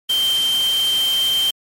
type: tone in noise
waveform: sine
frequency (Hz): 3136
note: G7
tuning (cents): 0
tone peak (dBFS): -15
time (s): 0.09-1.51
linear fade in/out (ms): 10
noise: white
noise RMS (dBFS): -28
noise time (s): 0.09-1.51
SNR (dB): +10
effects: MP3 64 kbps

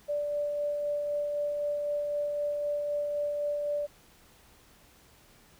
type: tone with tremolo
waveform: sine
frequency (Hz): 585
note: D5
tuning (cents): -7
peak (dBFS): -27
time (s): 0.08-3.87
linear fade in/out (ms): 20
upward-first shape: sine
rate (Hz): 3.9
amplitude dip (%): 25
effects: pink hiss -59 dBFS RMS until 5.59 s

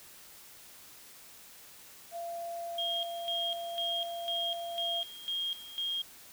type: tone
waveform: sine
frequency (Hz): 683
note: F5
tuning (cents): -39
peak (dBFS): -36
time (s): 2.11-5.04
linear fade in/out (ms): 50
type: tone with tremolo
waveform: sine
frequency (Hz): 3237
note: G#7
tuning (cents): -45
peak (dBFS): -31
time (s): 2.78-6.02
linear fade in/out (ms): 5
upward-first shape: square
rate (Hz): 2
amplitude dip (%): 80
effects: white hiss -53 dBFS RMS until 6.32 s

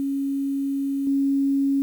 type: tone with level steps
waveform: sine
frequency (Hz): 275.9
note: C#4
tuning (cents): -8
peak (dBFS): -22 / -18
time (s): 0-1.82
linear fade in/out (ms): 0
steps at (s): 1.07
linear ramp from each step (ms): 2
effects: 8-bit

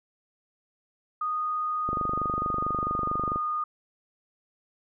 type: tone with pitch glide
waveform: sine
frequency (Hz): 1237 to 1226.3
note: D#6 to D#6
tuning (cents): -10 to -26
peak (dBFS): -26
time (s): 1.21-3.64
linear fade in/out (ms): 5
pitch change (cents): -16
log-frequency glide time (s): 2.41-3.13
type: click train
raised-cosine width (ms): 2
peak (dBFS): -19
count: 37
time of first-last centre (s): 1.89-3.359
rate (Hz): 24.5
effects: none

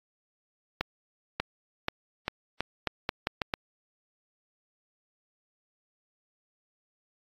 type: accelerating click train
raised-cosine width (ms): 0.3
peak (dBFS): -11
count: 10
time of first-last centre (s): 0.81-3.538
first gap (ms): 590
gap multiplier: 0.82
effects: AAC 32 kbps

